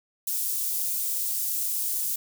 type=high-pass noise; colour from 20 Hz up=white; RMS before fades=-28 dBFS; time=0.27-2.16 s; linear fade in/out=5 ms; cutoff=8200 Hz; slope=12 dB/octave; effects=none